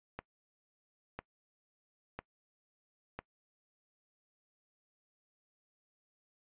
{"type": "click train", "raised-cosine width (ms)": 0.5, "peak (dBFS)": -25, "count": 4, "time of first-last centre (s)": [0.19, 3.19], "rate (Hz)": 1, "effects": ["noise-tail reverb RT60 0.1 s tail -22 dB re dry", "resampled to 8000 Hz"]}